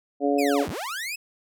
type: harmonic tone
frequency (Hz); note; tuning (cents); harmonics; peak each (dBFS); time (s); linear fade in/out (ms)
141.9; C#3; +41; 2 / 3 / 4 / 5; -23 / -25 / -26 / -27; 0.2-0.66; 50
type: linear two-way sweep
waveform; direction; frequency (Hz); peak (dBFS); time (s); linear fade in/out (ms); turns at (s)
sawtooth; down then up; 2638 to 54.5 to 2638; -26; 0.38-1.16; 10; 0.69
effects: none